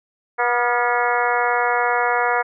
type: harmonic tone with a mistuned harmonic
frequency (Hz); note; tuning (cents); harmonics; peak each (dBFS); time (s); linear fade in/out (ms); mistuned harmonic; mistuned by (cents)
242.4; B3; -32; 2 / 3 / 4 / 5 / 6 / 7 / 8 / 9; -24 / -22 / -23 / -26 / -24 / -26 / -29 / -29; 0.38-2.43; 20; 6; -47
effects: none